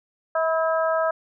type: harmonic tone with a mistuned harmonic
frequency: 322.5 Hz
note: E4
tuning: 38 cents flat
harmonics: 2 / 3 / 4 / 5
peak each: -21 / -29 / -26 / -31 dBFS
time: 0.35-1.11 s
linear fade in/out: 5 ms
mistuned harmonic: 3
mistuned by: +33 cents
effects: none